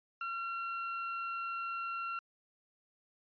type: tone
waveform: 35% pulse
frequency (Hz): 1366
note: F6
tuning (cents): -39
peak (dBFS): -34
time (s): 0.21-2.19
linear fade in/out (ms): 2
effects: resampled to 11025 Hz